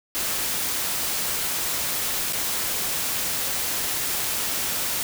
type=noise with dropouts; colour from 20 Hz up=white; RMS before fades=-26 dBFS; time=0.15-5.03 s; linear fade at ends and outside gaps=0 ms; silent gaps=2.325-2.332 s; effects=none